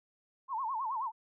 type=tone with vibrato; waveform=sine; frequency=977 Hz; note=B5; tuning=19 cents flat; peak=-32 dBFS; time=0.48-1.12 s; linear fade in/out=50 ms; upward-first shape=sine; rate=9.4 Hz; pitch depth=210 cents each way; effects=none